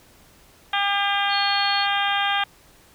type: harmonic tone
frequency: 401.2 Hz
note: G4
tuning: 40 cents sharp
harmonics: 2 / 3 / 4 / 5 / 6 / 7 / 8 / 9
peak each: -24 / -28 / -26 / -31 / -31 / -32 / -27 / -33 dBFS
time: 0.73-2.44 s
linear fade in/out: 5 ms
type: tone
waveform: sine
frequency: 4328 Hz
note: C#8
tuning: 42 cents flat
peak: -26 dBFS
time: 1.29-1.87 s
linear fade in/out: 50 ms
effects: pink hiss -53 dBFS RMS until 2.94 s